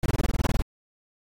brown noise bursts, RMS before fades -22 dBFS, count 12, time 0.03-0.62 s, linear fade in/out 2 ms, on 29 ms, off 22 ms, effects AAC 48 kbps

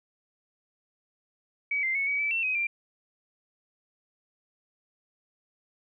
sine tone with pitch steps, 2272 / 2087 / 2207 / 2267 / 2310 / 2699 / 2524 / 2372 Hz, C#7 / C7 / C#7 / C#7 / D7 / E7 / D#7 / D7, +42 / -5 / -8 / +38 / -29 / +40 / +24 / +17 cents, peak -25 dBFS, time 1.71-2.67 s, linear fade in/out 5 ms, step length 120 ms, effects none

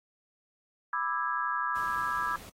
sine chord, E dominant seventh, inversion second, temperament just, 988.9 / 1186.7 / 1318.5 / 1648.1 Hz, B5 / D6 / E6 / G#6, +2 / +18 / 0 / -14 cents, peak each -34 / -33 / -34 / -34 dBFS, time 0.93-2.36 s, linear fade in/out 2 ms
pink noise, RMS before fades -49 dBFS, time 1.75-2.5 s, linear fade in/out 10 ms
effects AAC 48 kbps

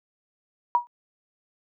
sine tone with exponential decay, 961 Hz, B5, 48 cents flat, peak -13 dBFS, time 0.75-0.87 s, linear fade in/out 0 ms, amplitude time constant 26 ms, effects high-pass 400 Hz 12 dB/octave

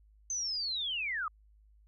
sine linear sweep, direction down, 6280 to 1178 Hz, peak -32 dBFS, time 0.3-1.28 s, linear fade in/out 2 ms, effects added 52 Hz sine -59 dBFS peak until 1.87 s

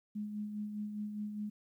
sine tone with tremolo, 209.6 Hz, G#3, 16 cents sharp, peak -35 dBFS, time 0.15-1.5 s, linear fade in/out 10 ms, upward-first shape sine, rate 4.9 Hz, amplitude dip 45%, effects 12-bit

